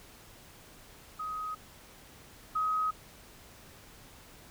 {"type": "tone pair in turn", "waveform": "sine", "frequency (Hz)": [1259, 1264.3], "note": ["D#6", "D#6"], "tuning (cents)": [20, 27], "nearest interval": "unison", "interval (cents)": 7, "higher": "second", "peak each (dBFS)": [-34, -27], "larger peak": "second", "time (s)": [[1.19, 1.55], [2.55, 2.91]], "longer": "neither", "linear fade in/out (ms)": 10, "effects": ["pink hiss -54 dBFS RMS until 4.5 s"]}